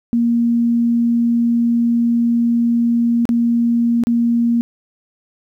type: tone with dropouts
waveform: sine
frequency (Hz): 235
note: A#3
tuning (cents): +14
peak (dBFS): -12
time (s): 0.13-4.61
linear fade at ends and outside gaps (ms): 0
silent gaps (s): 3.254-3.291 / 4.037-4.07
effects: 9-bit